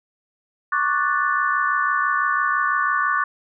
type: chord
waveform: sine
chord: D major seventh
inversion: third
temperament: equal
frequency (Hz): 1108.7 / 1174.7 / 1480 / 1760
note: C#6 / D6 / F#6 / A6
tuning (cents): 0 / 0 / 0 / 0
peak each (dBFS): -23 / -23 / -23 / -25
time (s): 0.72-3.24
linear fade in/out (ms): 5
effects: none